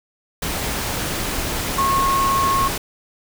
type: tone in noise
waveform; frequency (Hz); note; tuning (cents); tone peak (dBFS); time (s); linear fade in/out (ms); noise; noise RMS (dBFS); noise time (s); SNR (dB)
sine; 1089; C#6; -31; -16; 1.78-2.68; 5; pink; -24; 0.42-2.78; +5
effects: none